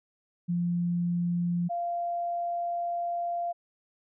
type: tone pair in turn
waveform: sine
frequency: 173.9 / 692.4 Hz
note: F3 / F5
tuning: -7 / -15 cents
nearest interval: 2 octaves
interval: 2392 cents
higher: second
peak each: -25 / -28 dBFS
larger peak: first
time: 0.48-1.69 / 1.69-3.53 s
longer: second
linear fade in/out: 20 ms
effects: none